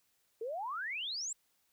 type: exponential sweep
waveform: sine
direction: up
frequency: 428.2 to 7902 Hz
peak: -36 dBFS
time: 0.41-1.33 s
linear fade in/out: 5 ms
effects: white hiss -75 dBFS RMS until 1.72 s